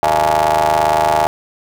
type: ring-modulated tone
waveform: 30% pulse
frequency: 77.7 Hz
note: D#2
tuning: 2 cents flat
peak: -6 dBFS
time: 0.03-1.27 s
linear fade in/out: 0 ms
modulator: 764 Hz
effects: none